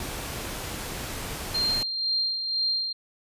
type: noise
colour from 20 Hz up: pink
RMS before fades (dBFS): -34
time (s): 0-1.83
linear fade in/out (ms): 2
type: tone with tremolo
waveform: sine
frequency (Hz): 4186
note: C8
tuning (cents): 0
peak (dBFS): -22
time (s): 1.54-2.93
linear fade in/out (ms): 10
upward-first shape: sine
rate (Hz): 2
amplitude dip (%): 50
effects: resampled to 32000 Hz